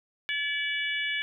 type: harmonic tone with a mistuned harmonic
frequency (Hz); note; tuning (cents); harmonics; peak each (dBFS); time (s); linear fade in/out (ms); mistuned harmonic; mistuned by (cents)
573; D5; -43; 3 / 4 / 5 / 6; -32 / -31 / -34 / -37; 0.29-1.22; 0; 5; +40
effects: none